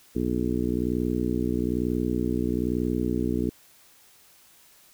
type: harmonic tone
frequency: 61.1 Hz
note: B1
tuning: 18 cents flat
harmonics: 1 / 2 / 3 / 4 / 5 / 6 / 7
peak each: -33 / -34 / -32 / -28 / -29 / -32 / -34 dBFS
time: 0.15-3.5 s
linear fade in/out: 10 ms
effects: white hiss -56 dBFS RMS until 4.93 s